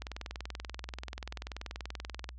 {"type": "click train", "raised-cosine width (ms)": 0.2, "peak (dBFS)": -22, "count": 48, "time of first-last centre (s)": [0.02, 2.291], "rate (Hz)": 20.7, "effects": ["added 60 Hz sine -45 dBFS peak until 2.38 s", "low-pass 6000 Hz 12 dB/octave"]}